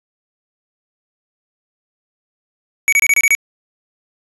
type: tone bursts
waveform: square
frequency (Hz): 2256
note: C#7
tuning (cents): +30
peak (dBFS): -10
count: 7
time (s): 2.88-3.35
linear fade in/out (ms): 0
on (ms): 44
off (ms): 27
effects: resampled to 32000 Hz